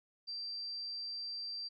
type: tone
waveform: sine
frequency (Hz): 4699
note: D8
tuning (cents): 0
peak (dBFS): -39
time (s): 0.27-1.69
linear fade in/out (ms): 20
effects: none